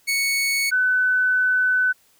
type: tone pair in turn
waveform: sawtooth / sine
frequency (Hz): 2217 / 1505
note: C#7 / F#6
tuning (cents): 0 / +29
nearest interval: perfect fifth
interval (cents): 671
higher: first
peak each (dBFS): -16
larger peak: neither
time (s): 0.07-0.71 / 0.71-1.93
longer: second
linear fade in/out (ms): 20
effects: white hiss -59 dBFS RMS until 2.19 s